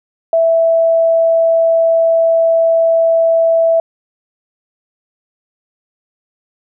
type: tone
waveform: sine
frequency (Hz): 659.3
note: E5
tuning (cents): 0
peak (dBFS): -8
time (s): 0.33-3.8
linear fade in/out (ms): 2
effects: none